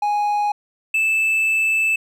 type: tone pair in turn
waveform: triangle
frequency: 829 / 2632 Hz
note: G#5 / E7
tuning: -3 / -3 cents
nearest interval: octave + minor sixth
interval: 2000 cents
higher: second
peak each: -15 / -14 dBFS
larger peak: second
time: 0.02-0.52 / 0.94-1.96 s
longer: second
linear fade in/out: 5 ms
effects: none